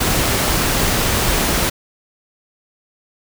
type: noise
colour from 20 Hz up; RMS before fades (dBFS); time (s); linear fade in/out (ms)
pink; -17; 0-1.7; 10
effects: none